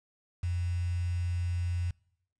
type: tone with quantisation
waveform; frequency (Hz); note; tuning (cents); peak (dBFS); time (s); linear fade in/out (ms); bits
sine; 87.9; F2; +12; -28; 0.43-1.91; 5; 8
effects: noise-tail reverb RT60 0.8 s tail -26 dB re dry + resampled to 22050 Hz

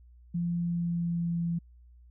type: tone with pitch glide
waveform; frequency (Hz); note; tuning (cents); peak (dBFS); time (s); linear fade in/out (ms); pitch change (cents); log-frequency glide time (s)
sine; 172.1 to 169.44; F3 to E3; -25 to +48; -27; 0.34-1.59; 10; -27; 0.58-1.47
effects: added 60 Hz sine -52 dBFS peak until 2.1 s

